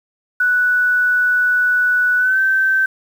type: tone with pitch glide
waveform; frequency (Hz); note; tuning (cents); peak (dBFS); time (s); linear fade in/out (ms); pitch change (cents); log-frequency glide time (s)
sine; 1480 to 1549.1; F#6 to G6; 0 to -21; -12; 0.4-2.86; 5; +79; 2.18-2.39
effects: 7-bit